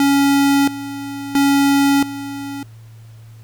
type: tone with tremolo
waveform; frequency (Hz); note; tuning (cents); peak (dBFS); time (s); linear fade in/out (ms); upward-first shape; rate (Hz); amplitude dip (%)
square; 279.4; C#4; +14; -12; 0-2.63; 2; square; 0.74; 80
effects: added 112 Hz sine -37 dBFS peak until 3.43 s + pink hiss -53 dBFS RMS until 3.43 s